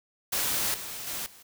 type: noise with level steps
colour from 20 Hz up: white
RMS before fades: -28 / -38 / -34 / -52 dBFS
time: 0.32-1.43 s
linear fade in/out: 10 ms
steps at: 0.74 / 1.07 / 1.26 s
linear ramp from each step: 2 ms
effects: none